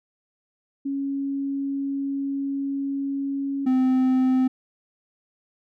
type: tone pair in turn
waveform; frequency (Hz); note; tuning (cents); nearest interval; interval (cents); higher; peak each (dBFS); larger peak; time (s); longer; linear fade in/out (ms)
sine / triangle; 276.5 / 258.4; C#4 / C4; -4 / -21; minor second; 117; first; -24 / -15; second; 0.85-3.66 / 3.66-4.48; first; 10
effects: none